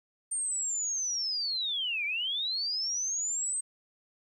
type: linear two-way sweep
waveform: sine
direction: down then up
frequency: 8830 to 2270 to 8370 Hz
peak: -29 dBFS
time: 0.31-3.61 s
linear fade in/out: 10 ms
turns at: 2.05 s
effects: 11-bit